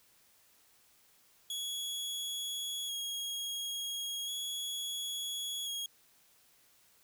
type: tone with vibrato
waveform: sawtooth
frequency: 3322 Hz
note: G#7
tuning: in tune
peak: -33 dBFS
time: 1.5-5.86 s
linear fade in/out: 2 ms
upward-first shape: square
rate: 0.36 Hz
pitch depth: 17 cents each way
effects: white hiss -66 dBFS RMS until 7.03 s